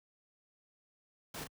pink noise with echo, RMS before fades -43 dBFS, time 1.34-1.44 s, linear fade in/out 5 ms, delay 34 ms, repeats 1, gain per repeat -5 dB, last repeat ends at 1.474 s, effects high-pass 60 Hz 12 dB/octave

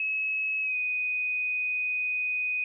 sine tone with pitch glide, 2573 to 2493 Hz, E7 to D#7, -43 to +3 cents, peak -26 dBFS, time 0-2.64 s, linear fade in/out 2 ms, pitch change -54 cents, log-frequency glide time 0.62-0.76 s, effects none

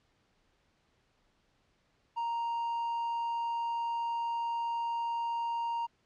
triangle tone, 932.3 Hz, A#5, in tune, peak -29 dBFS, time 2.16-5.87 s, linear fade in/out 20 ms, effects pink hiss -72 dBFS RMS until 6.05 s + low-pass 5000 Hz 12 dB/octave

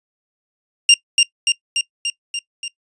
sawtooth tone with echo, 2794 Hz, F7, in tune, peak -3 dBFS, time 0.89-0.94 s, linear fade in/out 2 ms, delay 290 ms, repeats 6, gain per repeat -3 dB, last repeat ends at 2.68 s, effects noise-tail reverb RT60 0.1 s tail -22 dB re dry + resampled to 22050 Hz

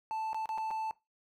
triangle tone with dropouts, 880 Hz, A5, in tune, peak -31 dBFS, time 0.11-0.91 s, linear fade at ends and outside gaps 0 ms, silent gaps 0.331-0.345 / 0.457-0.491 / 0.577-0.582 / 0.706-0.711 s, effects noise-tail reverb RT60 0.2 s tail -19 dB re dry

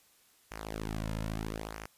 sawtooth tone with flanger, 53.9 Hz, A1, 35 cents flat, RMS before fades -38 dBFS, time 0.51-1.86 s, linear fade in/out 5 ms, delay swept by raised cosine 0.24 to 2.64 ms, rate 0.77 Hz, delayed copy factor -0.8, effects white hiss -65 dBFS RMS until 1.97 s + resampled to 32000 Hz

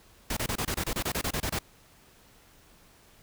pink noise bursts, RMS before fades -30 dBFS, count 14, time 0.3-1.59 s, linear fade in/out 5 ms, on 68 ms, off 26 ms, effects pink hiss -58 dBFS RMS until 3.22 s

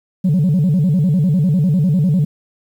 sine tone with vibrato, 164.81 Hz, E3, in tune, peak -9 dBFS, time 0.24-2.25 s, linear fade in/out 10 ms, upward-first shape square, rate 10 Hz, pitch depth 210 cents each way, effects tanh soft clip ceiling -9 dBFS + 8-bit

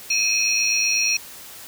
sine tone cluster, 2461 / 2569 / 4243 / 5650 Hz, D#7 / E7 / C8 / F8, -20 / -45 / +23 / +19 cents, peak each -25 / -24 / -25 / -21 dBFS, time 0.1-1.17 s, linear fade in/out 5 ms, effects white hiss -40 dBFS RMS until 1.67 s

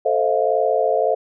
sine chord, F dominant seventh, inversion first, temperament equal with one note detuned, 440 / 523.3 / 636.8 / 698.5 Hz, A4 / C5 / Eb5 / F5, 0 / 0 / +40 / 0 cents, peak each -21 dBFS, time 0.05-1.15 s, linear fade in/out 10 ms, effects none

